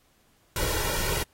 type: noise with comb filter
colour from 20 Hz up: pink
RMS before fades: -28 dBFS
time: 0.56-1.23 s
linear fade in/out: 2 ms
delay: 2.1 ms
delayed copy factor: +0.75
effects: pink hiss -65 dBFS RMS until 1.33 s + AAC 48 kbps